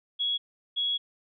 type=tone pair in turn; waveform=sine; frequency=3340 / 3340 Hz; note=G#7 / G#7; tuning=+9 / +9 cents; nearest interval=unison; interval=0 cents; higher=neither; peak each=-25 dBFS; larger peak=neither; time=0.19-0.38 / 0.76-0.98 s; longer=second; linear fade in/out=20 ms; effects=none